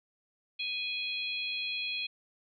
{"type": "harmonic tone", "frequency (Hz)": 830.6, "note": "G#5", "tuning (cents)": 0, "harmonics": [3, 4, 5], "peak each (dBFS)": [-35, -37, -39], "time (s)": [0.59, 2.07], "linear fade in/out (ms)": 10, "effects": []}